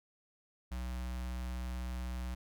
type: tone with notch filter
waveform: square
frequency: 62 Hz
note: B1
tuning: 7 cents sharp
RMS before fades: -39 dBFS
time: 0.71-2.35 s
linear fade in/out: 10 ms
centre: 400 Hz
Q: 1.3
effects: none